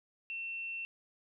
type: tone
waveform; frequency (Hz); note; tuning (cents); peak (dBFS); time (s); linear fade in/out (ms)
sine; 2700; E7; +41; -37; 0.3-0.85; 0
effects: none